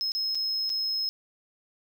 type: tone with dropouts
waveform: triangle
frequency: 5160 Hz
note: E8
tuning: 38 cents flat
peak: -25 dBFS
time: 0.01-1.09 s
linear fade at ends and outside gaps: 0 ms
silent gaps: 0.119-0.15 / 0.348-0.353 / 0.694-0.7 s
effects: none